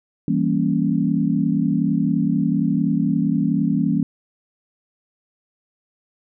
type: chord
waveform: sine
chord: E diminished seventh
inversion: none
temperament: equal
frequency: 164.81 / 196 / 233.1 / 277.2 Hz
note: E3 / G3 / Bb3 / Db4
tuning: 0 / 0 / 0 / 0 cents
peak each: -22 dBFS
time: 0.28-4.03 s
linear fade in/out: 2 ms
effects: none